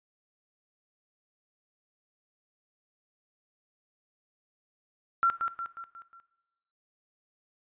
sine tone with echo, 1363 Hz, F6, 43 cents flat, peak -20 dBFS, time 5.23-5.3 s, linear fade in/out 0 ms, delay 180 ms, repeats 5, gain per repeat -6 dB, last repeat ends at 6.2 s, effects noise-tail reverb RT60 1.0 s tail -17 dB re dry + resampled to 8000 Hz

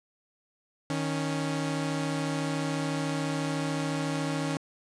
sawtooth tone pair together, 155.57 / 277.2 Hz, D#3 / C#4, 0 / 0 cents, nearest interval minor seventh, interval 1000 cents, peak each -27 dBFS, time 0.9-4.57 s, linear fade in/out 0 ms, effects resampled to 22050 Hz + 8-bit

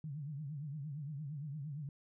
sine tone with vibrato, 146.3 Hz, D3, 6 cents flat, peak -40 dBFS, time 0.04-1.89 s, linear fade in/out 2 ms, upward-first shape triangle, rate 8.7 Hz, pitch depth 170 cents each way, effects none

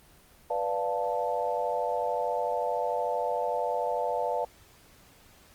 sine chord, B half-diminished seventh, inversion none, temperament equal, 493.9 / 587.3 / 698.5 / 880 Hz, B4 / D5 / F5 / A5, 0 / 0 / 0 / 0 cents, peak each -32 dBFS, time 0.5-4.45 s, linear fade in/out 5 ms, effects pink hiss -57 dBFS RMS until 5.54 s + Opus 24 kbps

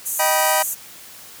white band-pass noise, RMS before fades -25 dBFS, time 0.05-0.75 s, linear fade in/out 20 ms, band 6200 to 15000 Hz, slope 96 dB/octave
sawtooth chord, Eb augmented, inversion none, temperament just, 622.3 / 777.8 / 972.3 Hz, Eb5 / G5 / B5, 0 / -14 / -27 cents, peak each -17 dBFS, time 0.19-0.63 s, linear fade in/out 10 ms
effects white hiss -41 dBFS RMS until 1.4 s + high-pass 60 Hz 12 dB/octave

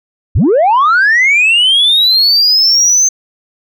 sine linear sweep, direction up, 50.1 to 6300 Hz, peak -4 dBFS, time 0.35-3.09 s, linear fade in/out 10 ms, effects tanh soft clip ceiling -4 dBFS

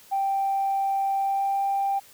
sine tone with pitch glide, 784 to 789.9 Hz, G5 to G5, 0 to +13 cents, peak -21 dBFS, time 0.11-2 s, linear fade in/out 20 ms, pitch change +13 cents, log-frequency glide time 1.17-1.62 s, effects tanh soft clip ceiling -17 dBFS + white hiss -52 dBFS RMS until 2.13 s

